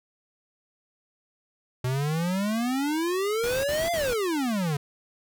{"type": "exponential two-way sweep", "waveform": "square", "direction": "up then down", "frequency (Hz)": [123.47, 700, 138.3], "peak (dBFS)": -25, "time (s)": [1.84, 4.77], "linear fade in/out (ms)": 5, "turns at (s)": 3.92}
{"type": "noise bursts", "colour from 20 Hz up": "pink", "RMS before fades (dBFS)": -35, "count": 3, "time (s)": [3.43, 4.14], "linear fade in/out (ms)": 10, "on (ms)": 210, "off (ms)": 40}
{"effects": []}